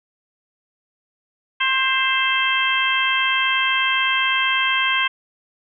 harmonic tone with a mistuned harmonic, 529 Hz, C5, 19 cents sharp, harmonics 2 / 3 / 4 / 5 / 6, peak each -23 / -23 / -23 / -23 / -23 dBFS, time 1.6-5.08 s, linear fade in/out 10 ms, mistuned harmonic 4, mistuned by -26 cents, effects none

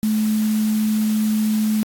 sine tone in noise, 215.7 Hz, A3, 34 cents flat, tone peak -16 dBFS, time 0.03-1.83 s, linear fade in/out 0 ms, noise white, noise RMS -34 dBFS, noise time 0.03-1.83 s, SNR +15 dB, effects AAC 64 kbps

